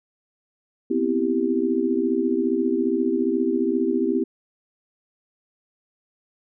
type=chord; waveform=sine; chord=C major seventh; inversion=third; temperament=equal; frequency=246.9 / 261.6 / 329.6 / 392 Hz; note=B3 / C4 / E4 / G4; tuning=0 / 0 / 0 / 0 cents; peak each=-26 / -25 / -24 / -24 dBFS; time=0.9-4.24 s; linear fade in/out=10 ms; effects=none